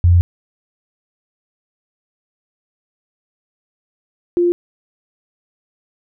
sine tone pair in turn, 87.31 / 349.2 Hz, F2 / F4, 0 / 0 cents, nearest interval 2 octaves, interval 2400 cents, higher second, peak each -7 / -11 dBFS, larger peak first, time 0.04-0.21 / 4.37-4.52 s, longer first, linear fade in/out 0 ms, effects none

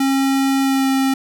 square tone with pitch glide, 270.8 to 267.7 Hz, C#4 to C4, -40 to +40 cents, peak -15 dBFS, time 0-1.14 s, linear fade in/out 5 ms, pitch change -20 cents, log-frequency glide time 0.63-0.88 s, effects none

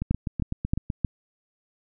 two click trains, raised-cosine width 5 ms, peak -15 / -10 dBFS, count 8 / 4, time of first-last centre 0.02-0.902 / 0.11-1.048 s, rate 7.94 / 3.2 Hz, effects none

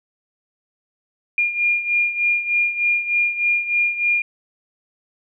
sine beating tone pair, 2413 / 2416.3 Hz, D7 / D7, +46 / +49 cents, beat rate 3.3 Hz, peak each -18 / -23 dBFS, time 1.38-4.22 s, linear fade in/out 2 ms, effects none

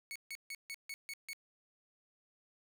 sawtooth tone bursts, 2217 Hz, C#7, in tune, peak -38 dBFS, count 7, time 0.11-1.332 s, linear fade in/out 0 ms, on 46 ms, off 150 ms, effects none

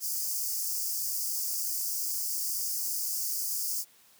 white high-pass noise, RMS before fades -32 dBFS, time 0-3.85 s, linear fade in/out 50 ms, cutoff 4700 Hz, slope 96 dB/octave, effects white hiss -60 dBFS RMS until 4.19 s + high-pass 100 Hz 12 dB/octave

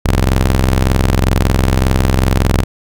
sawtooth ring-modulated tone, 65.2 Hz, C2, 5 cents flat, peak -3 dBFS, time 0.05-2.64 s, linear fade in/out 10 ms, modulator 21.6 Hz, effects none

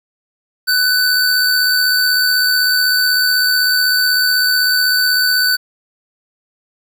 square tone pair together, 1499 / 4573 Hz, F#6 / D8, +22 / -47 cents, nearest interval octave + perfect fifth, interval 1931 cents, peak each -15 dBFS, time 0.67-5.57 s, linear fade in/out 20 ms, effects 8-bit

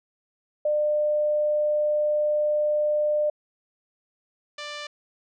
sine / 5% pulse tone pair in turn, 600 / 590.4 Hz, D5 / D5, +37 / +9 cents, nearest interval unison, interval 28 cents, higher first, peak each -20 dBFS, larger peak neither, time 0.65-3.3 / 4.58-4.87 s, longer first, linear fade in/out 5 ms, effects low-pass 4000 Hz 12 dB/octave

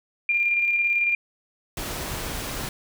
sine tone with tremolo, 2396 Hz, D7, 34 cents sharp, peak -18 dBFS, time 0.29-1.15 s, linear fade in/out 2 ms, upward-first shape square, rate 18 Hz, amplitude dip 30%
pink noise, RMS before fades -31 dBFS, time 1.77-2.69 s, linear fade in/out 2 ms
effects none

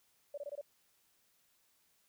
sine tone bursts, 576 Hz, D5, 34 cents flat, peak -39 dBFS, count 5, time 0.34-0.613 s, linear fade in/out 5 ms, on 37 ms, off 22 ms, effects white hiss -73 dBFS RMS until 2.08 s

